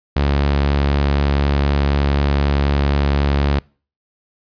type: tone with vibrato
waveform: sawtooth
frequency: 70.8 Hz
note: C#2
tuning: 37 cents sharp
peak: -10 dBFS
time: 0.16-3.59 s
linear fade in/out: 5 ms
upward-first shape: sine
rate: 4 Hz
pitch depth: 9 cents each way
effects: noise-tail reverb RT60 0.4 s tail -26 dB re dry + resampled to 11025 Hz